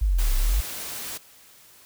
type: exponential two-way sweep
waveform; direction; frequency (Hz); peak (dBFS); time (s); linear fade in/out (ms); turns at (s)
sine; down then up; 56 to 31.12 to 53.9; -18; 0.01-0.61; 10; 0.36
type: noise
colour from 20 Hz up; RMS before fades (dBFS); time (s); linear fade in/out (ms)
white; -34; 0.18-1.18; 10
effects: white hiss -52 dBFS RMS until 1.85 s